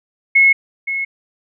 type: tone with echo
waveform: sine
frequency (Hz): 2179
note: C#7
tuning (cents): -30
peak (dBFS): -7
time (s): 0.35-0.53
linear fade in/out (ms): 10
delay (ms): 520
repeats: 1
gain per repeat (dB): -11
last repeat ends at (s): 1.05
effects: none